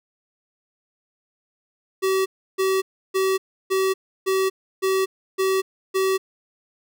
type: tone bursts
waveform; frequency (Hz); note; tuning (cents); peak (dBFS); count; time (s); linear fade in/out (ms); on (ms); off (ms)
square; 381.8; G4; -46; -19; 8; 2.02-6.18; 20; 240; 320
effects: none